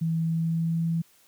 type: tone with pitch glide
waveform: sine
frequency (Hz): 163.4 to 165.68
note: E3 to E3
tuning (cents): -15 to +9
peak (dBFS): -23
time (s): 0.01-1.02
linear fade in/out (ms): 10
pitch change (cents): +24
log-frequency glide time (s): 0.22-0.87
effects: white hiss -60 dBFS RMS until 1.27 s